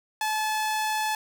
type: tone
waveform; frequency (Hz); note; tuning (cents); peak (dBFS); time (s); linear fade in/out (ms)
sawtooth; 863; A5; -34; -21; 0.21-1.15; 2
effects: none